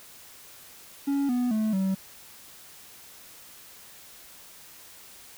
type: tone with pitch steps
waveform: triangle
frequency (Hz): 279.9 / 246.5 / 217.1 / 191.18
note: C#4 / B3 / A3 / G3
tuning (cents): +17 / -3 / -23 / -43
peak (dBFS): -21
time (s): 1.07-1.95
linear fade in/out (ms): 10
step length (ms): 220
effects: white hiss -49 dBFS RMS until 5.37 s